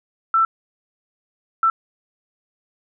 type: tone bursts at uneven times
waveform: sine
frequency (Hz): 1333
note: E6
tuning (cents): +19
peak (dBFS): -13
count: 2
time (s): 0.34-0.45 / 1.63-1.7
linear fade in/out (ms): 2
effects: none